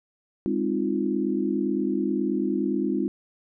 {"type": "chord", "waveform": "sine", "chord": "F minor seventh", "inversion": "first", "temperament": "equal with one note detuned", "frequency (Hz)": [203.4, 261.6, 311.1, 349.2], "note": ["Ab3", "C4", "Eb4", "F4"], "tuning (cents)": [-36, 0, 0, 0], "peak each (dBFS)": -28, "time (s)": [0.46, 3.08], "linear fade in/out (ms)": 0, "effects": []}